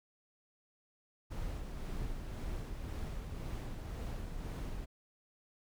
brown noise with tremolo, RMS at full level -39 dBFS, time 1.3-4.86 s, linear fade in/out 20 ms, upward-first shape sine, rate 1.9 Hz, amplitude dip 35%, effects none

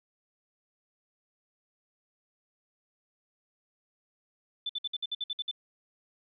sine tone bursts, 3520 Hz, A7, in tune, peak -30 dBFS, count 10, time 4.66-5.513 s, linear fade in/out 5 ms, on 34 ms, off 57 ms, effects none

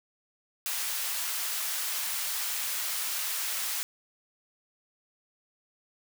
white high-pass noise, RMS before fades -32 dBFS, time 0.66-3.83 s, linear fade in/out 0 ms, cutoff 940 Hz, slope 12 dB/octave, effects none

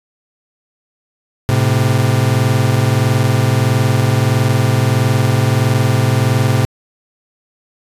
40% pulse tone pair together, 108.5 / 130.04 Hz, A2 / C3, -24 / -10 cents, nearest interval minor third, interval 314 cents, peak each -13 / -13 dBFS, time 1.49-6.65 s, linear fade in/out 0 ms, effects resampled to 32000 Hz

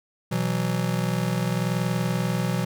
square chord, B suspended fourth, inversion none, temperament just, 123.47 / 164.63 / 185.21 Hz, B2 / E3 / F#3, 0 / -2 / +2 cents, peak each -28 dBFS, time 0.31-2.65 s, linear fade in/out 10 ms, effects none

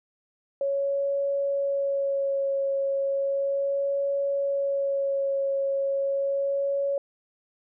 sine tone with vibrato, 554 Hz, C#5, 1 cent flat, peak -23 dBFS, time 0.61-6.98 s, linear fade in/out 2 ms, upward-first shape sine, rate 0.35 Hz, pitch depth 15 cents each way, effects none

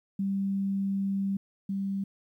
sine tone pair in turn, 196 / 196 Hz, G3 / G3, 0 / 0 cents, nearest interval unison, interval 0 cents, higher neither, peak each -26 / -28 dBFS, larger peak first, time 0.19-1.37 / 1.69-2.04 s, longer first, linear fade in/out 5 ms, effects 11-bit

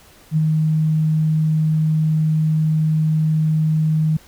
sine tone with ADSR envelope, 156.4 Hz, D#3, 9 cents sharp, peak -12 dBFS, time 0.31-4.17 s, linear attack 57 ms, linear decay 25 ms, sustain -2 dB, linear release 6 ms, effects pink hiss -48 dBFS RMS until 4.27 s

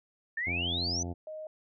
sine exponential sweep, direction up, 1760 to 6200 Hz, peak -30 dBFS, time 0.37-1.03 s, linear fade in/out 5 ms
harmonic tone, 87 Hz, F2, 6 cents flat, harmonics 1 / 2 / 3 / 4 / 5 / 6 / 7 / 8 / 9 / 10, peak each -36 / -42 / -41 / -44 / -50 / -53 / -53 / -47 / -55 / -57 dBFS, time 0.46-1.14 s, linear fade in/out 20 ms
sine tone, 622.3 Hz, D#5, in tune, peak -38 dBFS, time 1.27-1.47 s, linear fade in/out 2 ms
effects none

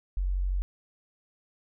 sine tone, 46.25 Hz, F#1, in tune, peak -25 dBFS, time 0.17-0.62 s, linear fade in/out 0 ms, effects none

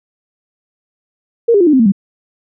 sine tone with pitch steps, 466.2 / 403.5 / 349.3 / 302.3 / 261.6 / 226.5 / 196.01 Hz, A#4 / G#4 / F4 / D#4 / C4 / A#3 / G3, 0 / -50 / 0 / -50 / 0 / -50 / 0 cents, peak -6 dBFS, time 1.48-1.921 s, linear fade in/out 10 ms, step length 63 ms, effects none

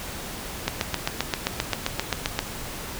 click train, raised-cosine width 0.2 ms, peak -5 dBFS, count 14, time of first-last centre 0.68-2.391 s, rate 7.6 Hz, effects pink hiss -35 dBFS RMS until 2.99 s

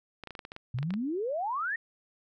clicks, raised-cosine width 0.3 ms, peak -25 dBFS, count 12, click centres 0.237 / 0.273 / 0.307 / 0.352 / 0.392 / 0.451 / 0.519 / 0.564 / 0.787 / 0.829 / 0.906 / 0.939 s
sine exponential sweep, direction up, 115.3 to 1896 Hz, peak -29 dBFS, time 0.74-1.76 s, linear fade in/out 5 ms
effects none

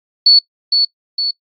sine tone with echo, 4435 Hz, C#8, in tune, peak -4 dBFS, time 0.26-0.39 s, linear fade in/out 5 ms, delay 460 ms, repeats 2, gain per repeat -5 dB, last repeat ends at 1.31 s, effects noise-tail reverb RT60 0.1 s tail -24 dB re dry + AAC 48 kbps

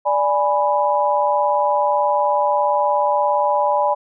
sine chord, G# diminished, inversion second, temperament equal, 587.3 / 830.6 / 987.8 Hz, D5 / G#5 / B5, 0 / 0 / 0 cents, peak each -19 dBFS, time 0.05-3.95 s, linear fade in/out 20 ms, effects none

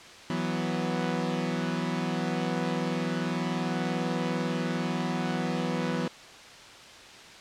sawtooth chord, E suspended second, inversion none, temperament equal, 164.81 / 185 / 246.9 Hz, E3 / F#3 / B3, 0 / 0 / 0 cents, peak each -28 dBFS, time 0.3-6.08 s, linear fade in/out 2 ms, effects white hiss -47 dBFS RMS until 7.4 s + low-pass 5000 Hz 12 dB/octave

